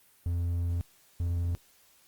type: tone bursts at uneven times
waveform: triangle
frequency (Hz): 86.2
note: F2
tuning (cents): -22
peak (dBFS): -25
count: 2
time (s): 0.26-0.81 / 1.2-1.55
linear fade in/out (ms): 0
effects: white hiss -62 dBFS RMS until 2.07 s + Opus 32 kbps